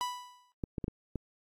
45% pulse tone with exponential decay, 987.8 Hz, B5, in tune, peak -29 dBFS, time 0.01-0.52 s, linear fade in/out 0 ms, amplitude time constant 110 ms
clicks, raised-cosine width 3 ms, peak -21 dBFS, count 5, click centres 0.638 / 0.782 / 0.842 / 0.881 / 1.157 s
effects low-pass 11000 Hz 12 dB/octave + AAC 48 kbps

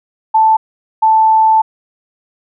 sine tone bursts at uneven times, 880 Hz, A5, in tune, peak -6 dBFS, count 2, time 0.34-0.57 / 1.02-1.62 s, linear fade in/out 10 ms, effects none

